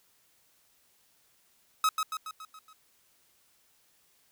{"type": "tone with echo", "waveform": "45% pulse", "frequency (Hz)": 1276, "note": "D#6", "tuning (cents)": 43, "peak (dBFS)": -22, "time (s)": [1.84, 1.89], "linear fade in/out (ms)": 2, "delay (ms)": 140, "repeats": 6, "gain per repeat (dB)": -5, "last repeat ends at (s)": 2.73, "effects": ["white hiss -67 dBFS RMS until 4.31 s"]}